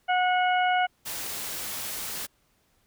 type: harmonic tone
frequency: 730 Hz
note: F#5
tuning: 24 cents flat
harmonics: 1 / 2 / 3 / 4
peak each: -22 / -28 / -32 / -34 dBFS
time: 0.08-0.87 s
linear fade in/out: 20 ms
type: noise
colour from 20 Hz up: white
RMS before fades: -34 dBFS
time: 1.05-2.27 s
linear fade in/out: 20 ms
effects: pink hiss -68 dBFS RMS until 2.86 s